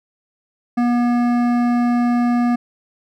sine tone with hard clipping, 241.1 Hz, B3, 41 cents flat, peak -16 dBFS, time 0.77-2.56 s, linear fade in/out 10 ms, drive 13 dB, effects none

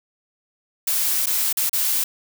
blue noise with dropouts, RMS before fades -21 dBFS, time 0.87-2.04 s, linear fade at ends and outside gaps 5 ms, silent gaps 1.26-1.268 / 1.528-1.57 / 1.695-1.73 s, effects none

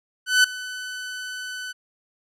sawtooth tone with ADSR envelope, 1503 Hz, F#6, 27 cents sharp, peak -8 dBFS, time 0.26-1.73 s, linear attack 180 ms, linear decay 5 ms, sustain -19 dB, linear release 22 ms, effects low-pass 10000 Hz 12 dB/octave

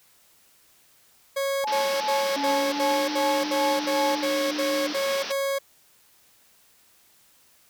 40% pulse tone bursts, 550 Hz, C#5, 14 cents flat, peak -23 dBFS, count 12, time 1.36-5.588 s, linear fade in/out 10 ms, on 290 ms, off 68 ms
sine tone with tremolo, 855 Hz, A5, 50 cents flat, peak -23 dBFS, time 1.64-4.25 s, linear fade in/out 0 ms, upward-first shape sine, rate 2.6 Hz, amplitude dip 80%
white band-pass noise, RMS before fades -34 dBFS, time 1.67-5.32 s, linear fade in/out 5 ms, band 180 to 5800 Hz, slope 96 dB/octave
sine tone with pitch glide, 280.8 to 299.2 Hz, C#4 to D4, +22 to +32 cents, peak -29 dBFS, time 2.36-4.93 s, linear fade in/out 5 ms, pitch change +110 cents, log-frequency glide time 2.48-3.09 s
effects white hiss -59 dBFS RMS until 7.69 s

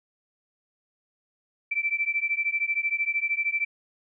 sine beating tone pair, 2326 / 2339 Hz, D7 / D7, -17 / -8 cents, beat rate 13 Hz, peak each -27 dBFS, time 1.71-3.65 s, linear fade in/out 10 ms, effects none

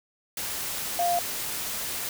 sine tone in noise, 698.5 Hz, F5, in tune, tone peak -22 dBFS, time 0.99-1.19 s, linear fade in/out 2 ms, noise white, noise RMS -32 dBFS, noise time 0.37-2.09 s, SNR +7 dB, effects none

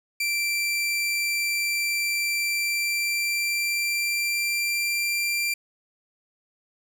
sawtooth tone with pitch glide, 2349 to 2367 Hz, D7 to D7, 0 to +13 cents, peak -20 dBFS, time 0.2-5.54 s, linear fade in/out 5 ms, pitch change +13 cents, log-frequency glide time 2.41-5.16 s, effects none

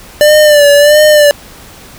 square tone with vibrato, 591 Hz, D5, 11 cents sharp, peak -3 dBFS, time 0.21-1.31 s, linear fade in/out 0 ms, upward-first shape sine, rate 1.5 Hz, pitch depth 53 cents each way, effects pink hiss -34 dBFS RMS until 1.98 s

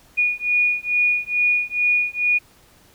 sine beating tone pair, 2450 / 2452.3 Hz, D#7 / D#7, -27 / -26 cents, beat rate 2.3 Hz, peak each -20 dBFS, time 0.17-2.39 s, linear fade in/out 20 ms, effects pink hiss -53 dBFS RMS until 2.94 s

